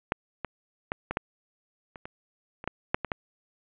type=clicks; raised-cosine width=0.5 ms; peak=-9 / -16 / -13 / -15 / -11 / -26 / -23 / -24 / -13 / -7 / -15 / -13 dBFS; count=12; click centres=0.121 / 0.447 / 0.919 / 1.11 / 1.171 / 1.958 / 2.055 / 2.641 / 2.676 / 2.945 / 3.047 / 3.118 s; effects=resampled to 8000 Hz + 8-bit